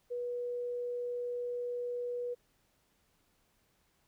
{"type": "tone", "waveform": "sine", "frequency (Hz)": 486.6, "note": "B4", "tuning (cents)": -26, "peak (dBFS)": -34, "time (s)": [0.1, 2.35], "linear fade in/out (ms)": 20, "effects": ["pink hiss -73 dBFS RMS until 4.07 s"]}